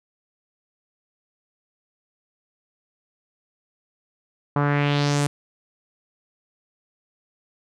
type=tone with low-pass filter sweep; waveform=sawtooth; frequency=144.4 Hz; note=D3; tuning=29 cents flat; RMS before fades=-21 dBFS; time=4.56-5.27 s; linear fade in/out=2 ms; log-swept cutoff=1100 to 9600 Hz; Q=2.5; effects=none